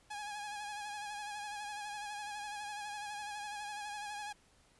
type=tone with vibrato; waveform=sawtooth; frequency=830 Hz; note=G#5; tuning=1 cent flat; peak=-37 dBFS; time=0.1-4.33 s; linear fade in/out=10 ms; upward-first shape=sine; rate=12 Hz; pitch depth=40 cents each way; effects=pink hiss -67 dBFS RMS until 4.79 s + resampled to 24000 Hz